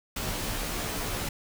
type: noise with comb filter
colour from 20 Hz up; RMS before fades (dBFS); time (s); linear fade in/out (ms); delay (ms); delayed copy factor
pink; -32; 0.16-1.29; 5; 15; -0.95
effects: none